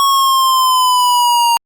square exponential sweep, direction down, 1108.7 to 932.3 Hz, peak -10 dBFS, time 0-1.57 s, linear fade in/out 0 ms, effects Opus 48 kbps

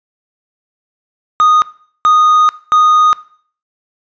triangle tone bursts at uneven times, 1237 Hz, D#6, 10 cents flat, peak -4 dBFS, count 3, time 1.4-1.62 / 2.05-2.49 / 2.72-3.13 s, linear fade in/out 0 ms, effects noise-tail reverb RT60 0.5 s tail -19 dB re dry + resampled to 16000 Hz

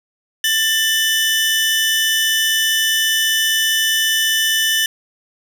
sawtooth tone pair together, 1776 / 2985 Hz, A6 / F#7, +16 / +15 cents, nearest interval major sixth, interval 899 cents, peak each -14 dBFS, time 0.44-4.86 s, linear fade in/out 2 ms, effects none

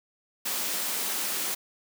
white high-pass noise, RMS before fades -30 dBFS, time 0.45-1.55 s, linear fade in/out 10 ms, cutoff 170 Hz, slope 96 dB/octave, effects none

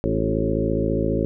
harmonic tone with a mistuned harmonic, 54.7 Hz, A1, 9 cents flat, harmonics 1 / 2 / 3 / 4 / 5 / 6 / 7 / 8 / 10, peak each -28 / -28 / -28 / -28 / -28 / -28 / -28 / -28 / -28 dBFS, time 0.04-1.25 s, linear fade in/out 0 ms, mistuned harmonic 6, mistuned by +31 cents, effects none

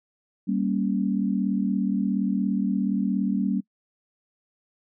sine chord, G diminished, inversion none, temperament equal, 196 / 233.1 / 277.2 Hz, G3 / Bb3 / Db4, 0 / 0 / 0 cents, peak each -24 / -27 / -28 dBFS, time 0.47-3.61 s, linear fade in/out 20 ms, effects noise-tail reverb RT60 0.1 s tail -25 dB re dry

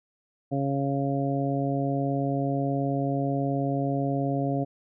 harmonic tone, 138.59 Hz, C#3, in tune, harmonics 1 / 2 / 3 / 4 / 5, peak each -28 / -28 / -35 / -33 / -32 dBFS, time 0.51-4.65 s, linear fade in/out 20 ms, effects none

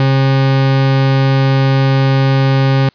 40% pulse tone, 134.9 Hz, C#3, 47 cents flat, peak -8 dBFS, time 0-2.89 s, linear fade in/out 2 ms, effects white hiss -52 dBFS RMS until 2.94 s + resampled to 11025 Hz

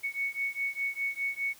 sine beating tone pair, 2217 / 2221.9 Hz, C#7 / C#7, 0 / +3 cents, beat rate 4.9 Hz, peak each -33 / -33 dBFS, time 0.03-1.54 s, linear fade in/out 20 ms, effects white hiss -55 dBFS RMS until 1.59 s

